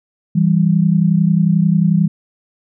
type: tone pair together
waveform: sine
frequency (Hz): 164.98 / 196.2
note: E3 / G3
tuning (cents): +2 / +2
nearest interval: minor third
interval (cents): 300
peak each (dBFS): -12 / -14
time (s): 0.35-2.08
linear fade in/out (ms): 10
effects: none

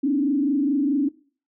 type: tone with frequency modulation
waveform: sine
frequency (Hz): 282.2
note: C#4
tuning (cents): +31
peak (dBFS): -18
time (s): 0.03-1.09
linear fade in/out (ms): 10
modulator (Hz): 24.7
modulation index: 0.98
effects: noise-tail reverb RT60 0.4 s tail -19 dB re dry

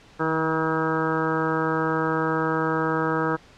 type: harmonic tone with a mistuned harmonic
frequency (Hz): 160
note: D#3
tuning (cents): +49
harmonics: 1 / 2 / 3 / 4 / 5 / 6 / 7 / 8 / 9 / 10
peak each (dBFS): -30 / -27 / -27 / -36 / -35 / -30 / -36 / -29 / -35 / -32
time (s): 0.19-3.37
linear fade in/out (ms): 20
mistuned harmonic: 1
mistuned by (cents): -23
effects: pink hiss -51 dBFS RMS until 3.57 s + low-pass 5000 Hz 12 dB/octave

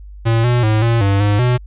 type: tone with pitch steps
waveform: square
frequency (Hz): 114.4 / 121.9 / 108.4 / 116.2 / 99.1 / 102.8 / 123.8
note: A#2 / B2 / A2 / A#2 / G2 / G#2 / B2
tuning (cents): -32 / -22 / -25 / -5 / +19 / -17 / +5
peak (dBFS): -12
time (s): 0.25-1.58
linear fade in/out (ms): 20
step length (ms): 190
effects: added 50 Hz sine -32 dBFS peak until 1.66 s + resampled to 8000 Hz

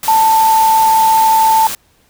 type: tone in noise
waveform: sine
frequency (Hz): 887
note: A5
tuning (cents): +14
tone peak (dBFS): -7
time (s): 0.08-1.67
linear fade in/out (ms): 2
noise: white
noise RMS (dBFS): -22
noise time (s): 0.03-1.75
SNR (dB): +12
effects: pink hiss -54 dBFS RMS until 2.09 s

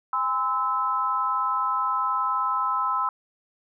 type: tone cluster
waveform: sine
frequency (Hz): 812 / 1024 / 1305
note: G#5 / C6 / E6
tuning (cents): -39 / -38 / -18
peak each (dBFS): -33 / -25 / -25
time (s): 0.13-3.09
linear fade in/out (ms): 2
effects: none

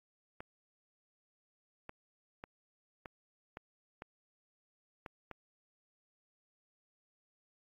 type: clicks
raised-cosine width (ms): 0.5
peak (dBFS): -29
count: 8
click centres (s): 0.405 / 1.894 / 2.439 / 3.058 / 3.571 / 4.021 / 5.062 / 5.313
effects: AAC 48 kbps

